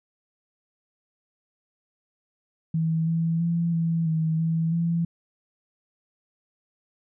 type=tone with pitch steps; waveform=sine; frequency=161.8 / 164.8 / 169 / 165.4 / 159.8 / 163.2 / 168.2 Hz; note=E3 / E3 / E3 / E3 / D#3 / E3 / E3; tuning=-32 / 0 / +43 / +6 / +47 / -17 / +35 cents; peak=-21 dBFS; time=2.74-5.05 s; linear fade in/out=5 ms; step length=330 ms; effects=none